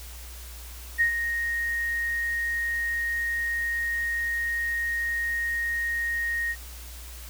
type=tone with ADSR envelope; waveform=sine; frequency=1864.7 Hz; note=A#6; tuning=in tune; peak=-17 dBFS; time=0.98-6.56 s; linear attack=29 ms; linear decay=100 ms; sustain=-8 dB; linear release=53 ms; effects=added 60 Hz sine -40 dBFS peak until 7.29 s + white hiss -45 dBFS RMS until 7.29 s